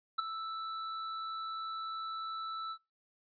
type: tone with ADSR envelope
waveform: square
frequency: 1318.5 Hz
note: E6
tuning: in tune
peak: -27 dBFS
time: 0.18-2.78 s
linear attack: 12 ms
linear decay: 12 ms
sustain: -11 dB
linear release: 67 ms
effects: noise-tail reverb RT60 0.2 s tail -19 dB re dry + resampled to 11025 Hz